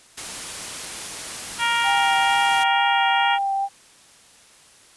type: noise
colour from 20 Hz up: white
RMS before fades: -32 dBFS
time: 0.17-2.64 s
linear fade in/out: 10 ms
type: harmonic tone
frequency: 468.4 Hz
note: A#4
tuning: 8 cents sharp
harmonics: 2 / 3 / 4 / 5 / 6 / 7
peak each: -23 / -25 / -26 / -27 / -28 / -28 dBFS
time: 1.58-3.39 s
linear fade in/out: 50 ms
type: tone with vibrato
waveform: sine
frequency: 792 Hz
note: G5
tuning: 18 cents sharp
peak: -20 dBFS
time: 1.83-3.69 s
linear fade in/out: 50 ms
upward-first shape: triangle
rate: 2.2 Hz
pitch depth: 22 cents each way
effects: white hiss -51 dBFS RMS until 4.96 s + resampled to 24000 Hz